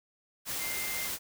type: tone in noise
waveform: sine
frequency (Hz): 2093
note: C7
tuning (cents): 0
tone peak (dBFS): -38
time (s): 0.58-1.1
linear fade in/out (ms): 50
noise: white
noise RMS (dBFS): -35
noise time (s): 0.45-1.19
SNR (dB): -6
effects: none